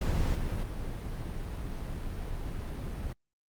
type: noise with level steps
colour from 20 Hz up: brown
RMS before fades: -29 / -32 / -36 dBFS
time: 0.01-3.13 s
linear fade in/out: 5 ms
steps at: 0.35 / 0.63 s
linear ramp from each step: 2 ms
effects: noise-tail reverb RT60 0.1 s tail -25 dB re dry + Opus 48 kbps